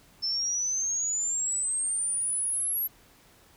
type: exponential sweep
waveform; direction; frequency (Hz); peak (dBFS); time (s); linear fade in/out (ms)
sine; up; 5274 to 11720; -26; 0.22-2.88; 20
effects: pink hiss -58 dBFS RMS until 3.56 s